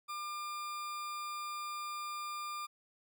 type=tone; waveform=40% pulse; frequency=1200 Hz; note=D6; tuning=37 cents sharp; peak=-38 dBFS; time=0.08-2.67 s; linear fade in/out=20 ms; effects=none